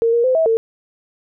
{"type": "tone with pitch steps", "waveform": "sine", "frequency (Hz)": [459.6, 470.3, 514, 647, 451.4], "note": ["A#4", "A#4", "C5", "E5", "A4"], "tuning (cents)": [-25, 15, -31, -32, 44], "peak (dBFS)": -12, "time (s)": [0.02, 0.57], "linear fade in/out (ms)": 0, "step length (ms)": 110, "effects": []}